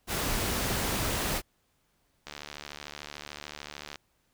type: noise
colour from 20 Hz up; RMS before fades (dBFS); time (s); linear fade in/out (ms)
pink; -30; 0.07-1.42; 50
type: click train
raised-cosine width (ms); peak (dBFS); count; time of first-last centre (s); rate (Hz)
0.2; -22; 125; 2.27-3.957; 73.5
effects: pink hiss -72 dBFS RMS until 4.33 s